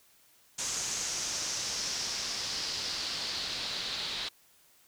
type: noise with low-pass filter sweep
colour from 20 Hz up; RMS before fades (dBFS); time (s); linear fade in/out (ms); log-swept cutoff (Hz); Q
white; -35; 0.58-4.29; 10; 6800 to 3900; 3.6
effects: white hiss -63 dBFS RMS until 4.87 s